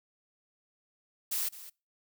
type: noise with echo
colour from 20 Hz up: blue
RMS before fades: -32 dBFS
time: 1.31-1.49 s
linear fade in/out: 10 ms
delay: 210 ms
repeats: 1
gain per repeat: -15 dB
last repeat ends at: 1.7 s
effects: noise-tail reverb RT60 0.3 s tail -25 dB re dry